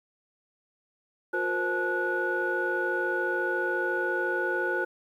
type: tone cluster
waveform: sine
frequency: 358.7 / 469.9 / 524 / 865 / 1467 Hz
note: F4 / A#4 / C5 / A5 / F#6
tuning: +46 / +14 / +2 / -30 / -15 cents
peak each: -30 / -35 / -33 / -35 / -28 dBFS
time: 1.33-4.85 s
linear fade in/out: 10 ms
effects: tanh soft clip ceiling -17 dBFS + 10-bit